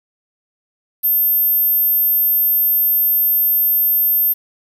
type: tone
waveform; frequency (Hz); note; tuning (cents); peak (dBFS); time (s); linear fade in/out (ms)
sine; 13290; G#9; 0; -12; 1.03-4.34; 20
effects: 7-bit